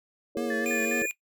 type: chord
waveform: sine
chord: A# half-diminished seventh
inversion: second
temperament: equal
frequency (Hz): 329.6 / 415.3 / 466.2 / 554.4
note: E4 / G#4 / A#4 / C#5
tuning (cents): 0 / 0 / 0 / 0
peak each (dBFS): -34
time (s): 0.35-1.06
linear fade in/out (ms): 5
type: tone with vibrato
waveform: square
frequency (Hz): 233.1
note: A#3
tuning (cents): 0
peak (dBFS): -32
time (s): 0.37-1.02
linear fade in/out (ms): 0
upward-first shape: triangle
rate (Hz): 3.8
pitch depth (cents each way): 54
type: tone bursts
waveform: sine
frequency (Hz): 1745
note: A6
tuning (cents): -15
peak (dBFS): -30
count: 3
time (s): 0.5-1.06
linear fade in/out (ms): 5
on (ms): 150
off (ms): 55
type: tone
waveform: square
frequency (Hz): 2437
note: D#7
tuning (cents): -37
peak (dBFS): -29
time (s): 0.66-1.11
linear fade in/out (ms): 0
effects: noise-tail reverb RT60 0.1 s tail -17 dB re dry